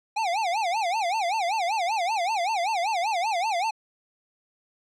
square tone with vibrato, 784 Hz, G5, in tune, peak -24 dBFS, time 0.16-3.71 s, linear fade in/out 10 ms, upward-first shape sine, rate 5.2 Hz, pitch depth 250 cents each way, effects low-pass 6000 Hz 12 dB/octave

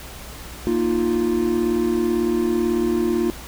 triangle chord, Bb suspended fourth, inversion none, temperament equal, 233.1 / 311.1 / 349.2 Hz, Bb3 / Eb4 / F4, 0 / 0 / 0 cents, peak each -21 / -23 / -18 dBFS, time 0.67-3.3 s, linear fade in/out 0 ms, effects added 60 Hz sine -38 dBFS peak until 3.47 s + pink hiss -38 dBFS RMS until 3.47 s

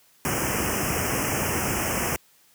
pink band-stop noise, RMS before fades -25 dBFS, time 0.25-2.16 s, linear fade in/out 0 ms, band 3000 to 5200 Hz, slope 96 dB/octave, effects white hiss -59 dBFS RMS until 2.54 s + high-pass 80 Hz 12 dB/octave

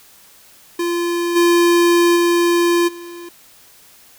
square tone with level steps, 344.9 Hz, F4, 22 cents flat, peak -18 / -11 / -13 / -32 dBFS, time 0.79-3.29 s, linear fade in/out 5 ms, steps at 1.35 / 2.15 / 2.87 s, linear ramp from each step 20 ms, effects white hiss -47 dBFS RMS until 4.18 s

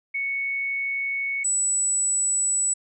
sine tone pair in turn, 2217 / 7900 Hz, C#7 / B8, 0 / 0 cents, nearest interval octave + minor seventh, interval 2200 cents, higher second, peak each -24 / -20 dBFS, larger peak second, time 0.14-1.44 / 1.44-2.74 s, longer neither, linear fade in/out 10 ms, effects none

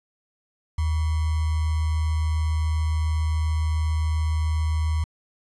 sine tone with sample-and-hold, 78.6 Hz, D#2, 18 cents sharp, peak -20 dBFS, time 0.78-5.04 s, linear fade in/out 5 ms, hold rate 1050 Hz, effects resampled to 24000 Hz

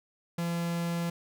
45% pulse tone, 170.3 Hz, F3, 43 cents flat, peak -29 dBFS, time 0.38-1.1 s, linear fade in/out 5 ms, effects none

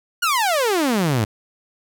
sawtooth exponential sweep, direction down, 1480 to 100.1 Hz, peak -13 dBFS, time 0.22-1.25 s, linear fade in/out 10 ms, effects none

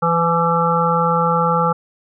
harmonic tone with a mistuned harmonic, 167.6 Hz, E3, 29 cents sharp, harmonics 1 / 3 / 5 / 7 / 8, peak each -20 / -20 / -20 / -20 / -20 dBFS, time 0.02-1.73 s, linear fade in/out 10 ms, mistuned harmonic 5, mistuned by +23 cents, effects none

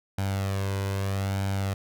sawtooth tone with flanger, 97.8 Hz, G2, 4 cents flat, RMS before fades -28 dBFS, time 0.18-1.74 s, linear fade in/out 5 ms, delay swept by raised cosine 1.3 to 2.01 ms, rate 0.79 Hz, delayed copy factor +0.55, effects none

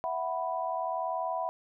sine chord, E suspended second, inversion none, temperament equal, 659.3 / 740 / 987.8 Hz, E5 / F#5 / B5, 0 / 0 / 0 cents, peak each -34 dBFS, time 0.04-1.49 s, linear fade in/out 0 ms, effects none

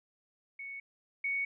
sine tone pair in turn, 2218 / 2227 Hz, C#7 / C#7, 0 / +7 cents, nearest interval unison, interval 7 cents, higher second, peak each -40 / -30 dBFS, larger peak second, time 0.59-0.8 / 1.24-1.45 s, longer neither, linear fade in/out 5 ms, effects none

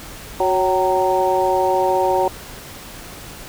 harmonic tone with a mistuned harmonic, 185 Hz, F#3, in tune, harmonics 2 / 3 / 4 / 5, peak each -20 / -20 / -20 / -20 dBFS, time 0.4-2.28 s, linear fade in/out 2 ms, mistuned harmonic 4, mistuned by +50 cents, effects pink hiss -36 dBFS RMS until 3.48 s

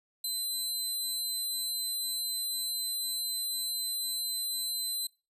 20% pulse tone, 4051 Hz, B7, 43 cents sharp, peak -25 dBFS, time 0.24-5.07 s, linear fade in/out 5 ms, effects noise-tail reverb RT60 0.3 s tail -23 dB re dry + resampled to 32000 Hz

